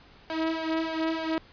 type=tone with flanger; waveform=sawtooth; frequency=322.3 Hz; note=E4; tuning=39 cents flat; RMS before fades=-29 dBFS; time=0.3-1.38 s; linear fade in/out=0 ms; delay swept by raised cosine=1.8 to 3.2 ms; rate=3.3 Hz; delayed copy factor=+0.85; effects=pink hiss -54 dBFS RMS until 1.52 s + resampled to 11025 Hz